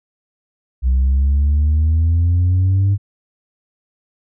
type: exponential sweep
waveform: sine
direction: up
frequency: 62.6 to 100.7 Hz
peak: -9 dBFS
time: 0.82-2.98 s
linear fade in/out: 50 ms
effects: tanh soft clip ceiling -10 dBFS